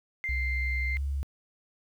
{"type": "tone", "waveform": "sine", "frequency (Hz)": 2093, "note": "C7", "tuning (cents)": 0, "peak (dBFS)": -29, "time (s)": [0.24, 0.97], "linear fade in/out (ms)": 0}
{"type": "tone with pitch glide", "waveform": "sine", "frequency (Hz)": [65.41, 69.7], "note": ["C2", "C#2"], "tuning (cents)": [0, 10], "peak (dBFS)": -27, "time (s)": [0.29, 1.23], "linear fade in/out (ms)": 0, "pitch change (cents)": 110, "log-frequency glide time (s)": [0.87, 1.01]}
{"effects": ["tanh soft clip ceiling -21 dBFS", "10-bit"]}